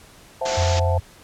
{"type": "chord", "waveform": "sine", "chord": "F# half-diminished seventh", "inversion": "second", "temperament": "equal", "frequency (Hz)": [523.3, 659.3, 740, 880], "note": ["C5", "E5", "F#5", "A5"], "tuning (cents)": [0, 0, 0, 0], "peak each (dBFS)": [-25, -27, -31, -28], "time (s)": [0.41, 0.98], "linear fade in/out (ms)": 5}
{"type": "low-pass noise", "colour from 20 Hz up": "white", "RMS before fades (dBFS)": -29, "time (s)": [0.45, 0.8], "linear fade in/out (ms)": 10, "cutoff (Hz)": 7100, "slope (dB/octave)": 96}
{"type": "tone", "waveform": "sine", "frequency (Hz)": 88, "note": "F2", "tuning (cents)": 14, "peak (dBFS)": -18, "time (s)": [0.57, 1], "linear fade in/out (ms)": 10}
{"effects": ["pink hiss -48 dBFS RMS until 1.23 s", "low-pass 12000 Hz 12 dB/octave"]}